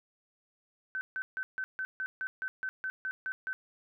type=tone bursts; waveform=sine; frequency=1529 Hz; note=G6; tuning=44 cents flat; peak=-32 dBFS; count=13; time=0.95-3.53 s; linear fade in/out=0 ms; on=60 ms; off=150 ms; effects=none